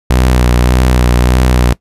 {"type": "tone with vibrato", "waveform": "sawtooth", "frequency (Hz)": 61.8, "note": "B1", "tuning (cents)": 2, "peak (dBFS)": -3, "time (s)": [0.1, 1.73], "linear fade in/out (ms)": 5, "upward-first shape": "sine", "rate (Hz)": 1.7, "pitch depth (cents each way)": 37, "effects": ["noise-tail reverb RT60 0.1 s tail -20 dB re dry", "resampled to 32000 Hz"]}